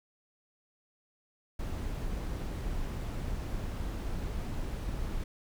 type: noise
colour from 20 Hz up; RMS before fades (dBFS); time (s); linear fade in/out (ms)
brown; -35; 1.59-5.24; 5
effects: none